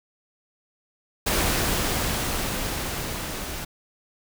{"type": "noise with level ramp", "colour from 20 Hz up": "pink", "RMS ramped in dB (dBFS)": [-22, -33], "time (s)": [1.26, 3.65], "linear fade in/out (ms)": 10, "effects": []}